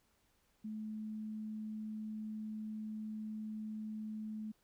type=tone; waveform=sine; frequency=215.8 Hz; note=A3; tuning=33 cents flat; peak=-40 dBFS; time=0.64-4.52 s; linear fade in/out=10 ms; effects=pink hiss -75 dBFS RMS until 4.63 s